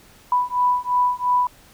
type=beating tone pair; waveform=sine; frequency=987.8 / 990.7 Hz; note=B5 / B5; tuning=0 / +5 cents; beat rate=2.9 Hz; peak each=-20 dBFS; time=0.32-1.47 s; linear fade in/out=2 ms; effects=pink hiss -50 dBFS RMS until 1.73 s